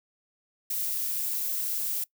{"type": "noise", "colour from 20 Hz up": "violet", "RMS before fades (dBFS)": -30, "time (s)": [0.7, 2.04], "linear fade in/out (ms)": 5, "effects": ["noise-tail reverb RT60 0.1 s tail -22 dB re dry"]}